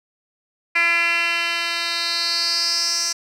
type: tone with band-pass filter sweep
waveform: 10% pulse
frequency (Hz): 339.6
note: F4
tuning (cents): -48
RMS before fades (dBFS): -21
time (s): 0.75-3.13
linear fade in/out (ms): 10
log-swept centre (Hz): 2300 to 6000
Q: 5
effects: none